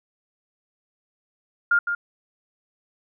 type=tone with echo; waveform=sine; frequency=1408 Hz; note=F6; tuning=14 cents sharp; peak=-15 dBFS; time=1.71-1.79 s; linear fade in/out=5 ms; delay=160 ms; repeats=1; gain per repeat=-7 dB; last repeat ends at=1.95 s; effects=none

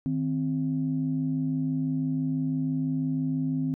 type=tone pair together; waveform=sine; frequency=155.55 / 261.6 Hz; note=D#3 / C4; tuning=0 / 0 cents; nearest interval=major sixth; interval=900 cents; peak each=-28 / -26 dBFS; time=0.06-3.74 s; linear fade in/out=0 ms; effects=tanh soft clip ceiling -17 dBFS

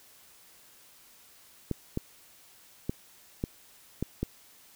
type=clicks; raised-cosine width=3 ms; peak=-16 dBFS; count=6; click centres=1.713 / 1.974 / 2.895 / 3.439 / 4.026 / 4.23 s; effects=white hiss -57 dBFS RMS until 4.75 s

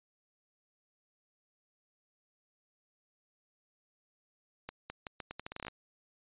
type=accelerating click train; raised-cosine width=0.3 ms; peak=-24 dBFS; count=14; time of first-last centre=4.69-5.682 s; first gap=210 ms; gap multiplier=0.8; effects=resampled to 8000 Hz

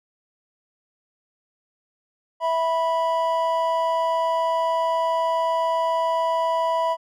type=tone pair together; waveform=triangle; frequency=656.7 / 984 Hz; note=E5 / B5; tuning=-7 / -7 cents; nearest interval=perfect fifth; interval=700 cents; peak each=-21 / -20 dBFS; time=2.4-6.97 s; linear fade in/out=50 ms; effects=none

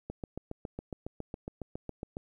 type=click train; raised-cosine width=2 ms; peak=-24 dBFS; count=16; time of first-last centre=0.1-2.169 s; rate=7.25 Hz; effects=11-bit

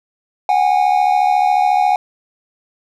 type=tone pair together; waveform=triangle; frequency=740 / 814.1 Hz; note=F#5 / G#5; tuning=0 / -35 cents; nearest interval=major second; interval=165 cents; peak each=-12 dBFS; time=0.49-1.96 s; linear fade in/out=2 ms; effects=none

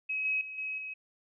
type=tone with level steps; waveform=sine; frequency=2551 Hz; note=D#7; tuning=43 cents sharp; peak=-30 / -27 / -39 / -33 / -37 dBFS; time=0.09-0.94 s; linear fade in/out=10 ms; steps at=0.25 / 0.41 / 0.58 / 0.78 s; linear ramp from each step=2 ms; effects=none

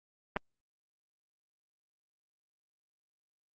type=clicks; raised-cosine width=0.5 ms; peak=-17 dBFS; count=2; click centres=0.363 / 0.368 s; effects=Opus 32 kbps

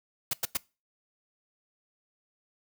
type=noise bursts; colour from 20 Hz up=white; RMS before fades=-28 dBFS; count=3; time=0.31-0.572 s; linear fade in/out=5 ms; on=24 ms; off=95 ms; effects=noise-tail reverb RT60 0.3 s tail -23 dB re dry

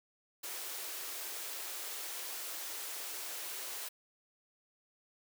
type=high-pass noise; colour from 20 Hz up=white; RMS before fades=-42 dBFS; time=0.43-3.89 s; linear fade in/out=10 ms; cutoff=320 Hz; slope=48 dB/octave; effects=none

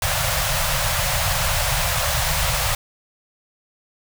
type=band-stop noise; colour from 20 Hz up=pink; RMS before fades=-21 dBFS; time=0.02-2.75 s; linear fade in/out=2 ms; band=160 to 520 Hz; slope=96 dB/octave; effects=none

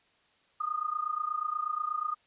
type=tone with amplitude modulation; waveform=sine; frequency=1229 Hz; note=D#6; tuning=22 cents flat; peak=-26 dBFS; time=0.6-2.15 s; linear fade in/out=10 ms; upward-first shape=sine; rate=28.3 Hz; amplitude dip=85%; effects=white hiss -67 dBFS RMS until 2.26 s + resampled to 8000 Hz

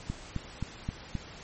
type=click train; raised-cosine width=5 ms; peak=-19 dBFS; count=5; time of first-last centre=0.1-1.153 s; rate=3.8 Hz; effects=pink hiss -47 dBFS RMS until 1.43 s + MP3 32 kbps

